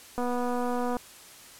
click train, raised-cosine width 1 ms, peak -18 dBFS, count 194, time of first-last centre 0.18-0.968 s, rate 245 Hz, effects white hiss -49 dBFS RMS until 1.59 s + low-pass 12000 Hz 12 dB/octave

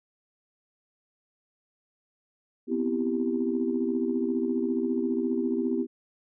sine chord, C major seventh, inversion third, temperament equal, 246.9 / 261.6 / 329.6 / 392 Hz, B3 / C4 / E4 / G4, 0 / 0 / 0 / 0 cents, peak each -28 / -32 / -30 / -30 dBFS, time 2.67-5.87 s, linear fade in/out 50 ms, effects tanh soft clip ceiling -14 dBFS

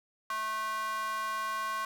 square tone with high-pass filter, 217.9 Hz, A3, 17 cents flat, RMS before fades -34 dBFS, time 0.3-1.85 s, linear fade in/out 2 ms, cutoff 1200 Hz, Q 9.2, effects none

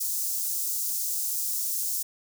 white high-pass noise, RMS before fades -29 dBFS, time 0-2.03 s, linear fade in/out 10 ms, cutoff 5700 Hz, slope 24 dB/octave, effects none

